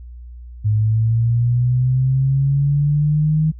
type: linear sweep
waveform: sine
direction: up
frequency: 104.9 to 157.7 Hz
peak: -13 dBFS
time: 0.64-3.52 s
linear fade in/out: 20 ms
effects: added 60 Hz sine -33 dBFS peak until 3.59 s